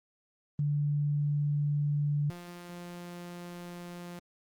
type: tone pair in turn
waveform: sine / sawtooth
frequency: 146.2 / 175.08 Hz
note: D3 / F3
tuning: -7 / +5 cents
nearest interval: minor third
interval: 312 cents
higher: second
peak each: -26 / -37 dBFS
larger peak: first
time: 0.59-2.3 / 2.3-4.19 s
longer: second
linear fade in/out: 2 ms
effects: Opus 24 kbps